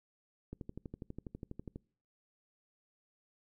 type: click train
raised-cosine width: 3 ms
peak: -30 dBFS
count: 16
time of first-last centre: 0.53-1.76 s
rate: 12.2 Hz
effects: noise-tail reverb RT60 0.5 s tail -25 dB re dry